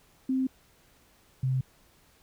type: tone pair in turn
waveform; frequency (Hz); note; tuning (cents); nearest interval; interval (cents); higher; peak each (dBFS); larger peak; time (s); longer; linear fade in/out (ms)
sine; 261.6 / 130.55; C4 / C3; 0 / -3; octave; 1203; first; -24; neither; 0.29-0.47 / 1.43-1.61; neither; 5
effects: pink hiss -62 dBFS RMS until 2.22 s